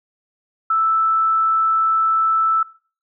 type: tone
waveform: sine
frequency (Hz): 1318.5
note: E6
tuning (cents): 0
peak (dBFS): -14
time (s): 0.7-2.63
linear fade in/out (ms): 5
effects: noise-tail reverb RT60 0.4 s tail -20 dB re dry